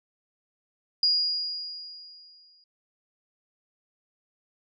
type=tone with exponential decay; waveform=sine; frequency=4866 Hz; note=D#8; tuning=39 cents flat; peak=-18 dBFS; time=1.03-2.64 s; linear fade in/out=2 ms; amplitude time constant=350 ms; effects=none